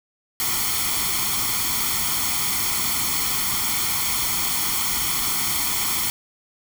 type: noise with comb filter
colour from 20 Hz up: white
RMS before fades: -23 dBFS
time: 0.4-6.1 s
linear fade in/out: 0 ms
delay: 0.91 ms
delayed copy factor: +0.75
effects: none